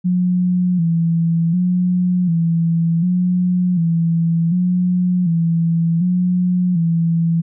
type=tone with vibrato; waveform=sine; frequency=173.1 Hz; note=F3; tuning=15 cents flat; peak=-13 dBFS; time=0.04-7.42 s; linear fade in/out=20 ms; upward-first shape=square; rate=0.67 Hz; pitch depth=69 cents each way; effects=none